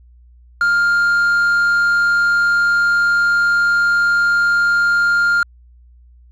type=tone with quantisation; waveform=triangle; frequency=1403 Hz; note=F6; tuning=8 cents sharp; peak=-10 dBFS; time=0.61-5.43 s; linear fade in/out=2 ms; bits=5; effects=added 60 Hz sine -43 dBFS peak until 6.31 s + low-pass 7000 Hz 12 dB/octave